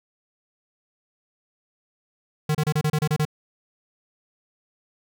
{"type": "tone bursts", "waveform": "square", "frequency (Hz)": 152.2, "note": "D#3", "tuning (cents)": -38, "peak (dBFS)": -20, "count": 9, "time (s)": [2.49, 3.252], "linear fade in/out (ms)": 5, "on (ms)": 58, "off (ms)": 30, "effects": []}